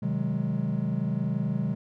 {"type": "chord", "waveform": "triangle", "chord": "Ab dominant seventh", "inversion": "first", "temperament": "just", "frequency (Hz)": [129.78, 155.74, 186.89, 207.7], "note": ["C3", "Eb3", "Gb3", "Ab3"], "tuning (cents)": [-14, 2, 18, 0], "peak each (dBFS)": -29, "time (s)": [0.02, 1.75], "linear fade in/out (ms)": 10, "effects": []}